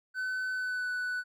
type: tone with pitch glide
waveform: triangle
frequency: 1514 to 1488 Hz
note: F#6 to F#6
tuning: +39 to +9 cents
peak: -29 dBFS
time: 0.14-1.24 s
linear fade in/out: 50 ms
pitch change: -30 cents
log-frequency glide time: 0.52-0.9 s
effects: none